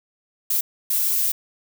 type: noise bursts at uneven times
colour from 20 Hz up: violet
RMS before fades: -21 dBFS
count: 2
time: 0.5-0.61 / 0.9-1.32 s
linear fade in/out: 5 ms
effects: none